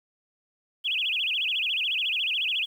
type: tone with vibrato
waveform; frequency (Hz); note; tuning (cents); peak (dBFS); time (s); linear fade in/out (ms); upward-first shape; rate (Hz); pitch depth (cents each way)
sine; 2900; F#7; -35; -24; 0.84-2.66; 20; sine; 14; 280
effects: 9-bit